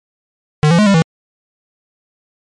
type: tone with pitch steps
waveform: square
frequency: 151.5 / 169.9 / 211.3 / 198.2 / 162.5 Hz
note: D#3 / F3 / G#3 / G3 / E3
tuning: -46 / -47 / +30 / +19 / -24 cents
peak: -8 dBFS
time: 0.63-1.02 s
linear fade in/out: 0 ms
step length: 78 ms
effects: low-pass 7000 Hz 12 dB/octave + MP3 48 kbps